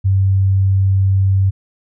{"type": "tone", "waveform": "sine", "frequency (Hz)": 96.5, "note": "G2", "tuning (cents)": -27, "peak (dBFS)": -10, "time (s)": [0.04, 1.51], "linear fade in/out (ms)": 20, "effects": []}